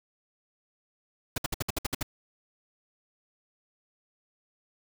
pink noise bursts, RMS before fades -29 dBFS, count 9, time 1.36-2.029 s, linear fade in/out 5 ms, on 21 ms, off 60 ms, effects none

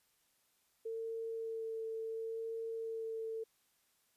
sine tone with vibrato, 450 Hz, A4, 39 cents sharp, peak -38 dBFS, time 0.85-3.44 s, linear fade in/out 10 ms, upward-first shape sine, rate 0.71 Hz, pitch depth 12 cents each way, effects white hiss -75 dBFS RMS until 4.16 s + resampled to 32000 Hz

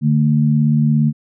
sine tone pair together, 147.96 / 225.3 Hz, D3 / A3, +13 / +41 cents, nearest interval perfect fifth, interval 728 cents, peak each -13 / -15 dBFS, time 0.01-1.13 s, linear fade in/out 50 ms, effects none

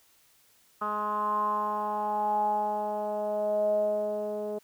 10% pulse tone with low-pass filter sweep, 210 Hz, G#3, 19 cents sharp, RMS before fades -29 dBFS, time 0.81-4.59 s, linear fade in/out 10 ms, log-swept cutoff 1200 to 520 Hz, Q 9.7, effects white hiss -63 dBFS RMS until 4.63 s

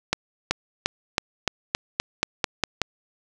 accelerating click train, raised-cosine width 0.2 ms, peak -3 dBFS, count 11, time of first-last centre 0.13-2.817 s, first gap 380 ms, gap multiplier 0.92, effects none

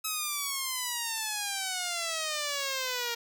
5% pulse exponential sweep, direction down, 1292 to 466.2 Hz, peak -19 dBFS, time 0.04-3.15 s, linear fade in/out 10 ms, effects none

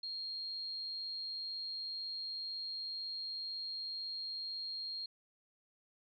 sine tone, 4234 Hz, C8, 20 cents sharp, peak -39 dBFS, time 0.03-5.06 s, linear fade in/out 5 ms, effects none

